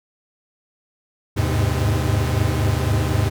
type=tone cluster; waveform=45% pulse; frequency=78.7 / 100.5 / 104.3 / 128.9 Hz; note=D#2 / G2 / G#2 / C3; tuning=+20 / +44 / +8 / -26 cents; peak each=-23 dBFS; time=1.36-3.3 s; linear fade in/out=20 ms; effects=none